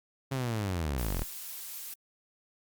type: linear sweep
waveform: sawtooth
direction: down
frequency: 137.9 to 34.65 Hz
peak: -26 dBFS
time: 0.31-1.24 s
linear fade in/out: 10 ms
type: noise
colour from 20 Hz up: blue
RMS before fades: -41 dBFS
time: 0.98-1.94 s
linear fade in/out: 5 ms
effects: Opus 48 kbps